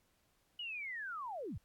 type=linear sweep; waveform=sine; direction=down; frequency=2960 to 53.3 Hz; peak=-40 dBFS; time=0.59-1.58 s; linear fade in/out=5 ms; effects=pink hiss -75 dBFS RMS until 1.64 s + AAC 64 kbps